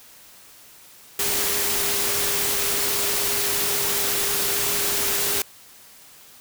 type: tone in noise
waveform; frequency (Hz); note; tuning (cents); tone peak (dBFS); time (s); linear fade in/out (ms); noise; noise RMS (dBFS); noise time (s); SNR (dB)
sine; 405.3; G#4; -42; -33; 1.19-5.42; 2; white; -23; 1.19-5.42; -13
effects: white hiss -48 dBFS RMS until 6.4 s